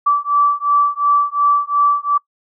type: beating tone pair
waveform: sine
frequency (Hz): 1157 / 1159.8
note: D6 / D6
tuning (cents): -26 / -22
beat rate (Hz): 2.8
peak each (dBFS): -15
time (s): 0.06-2.18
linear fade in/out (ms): 10
effects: noise-tail reverb RT60 0.1 s tail -24 dB re dry